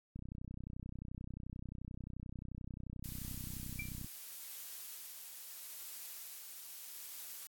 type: click train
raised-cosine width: 5 ms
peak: -33 dBFS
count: 123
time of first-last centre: 0.16-4.045 s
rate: 31.4 Hz
type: noise with tremolo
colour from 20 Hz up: blue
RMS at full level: -47 dBFS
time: 3.04-7.47 s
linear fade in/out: 2 ms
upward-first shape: sine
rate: 0.77 Hz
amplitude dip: 25%
type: tone with exponential decay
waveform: sine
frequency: 2349 Hz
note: D7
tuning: in tune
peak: -36 dBFS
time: 3.79-3.93 s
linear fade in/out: 5 ms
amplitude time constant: 30 ms
effects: AAC 64 kbps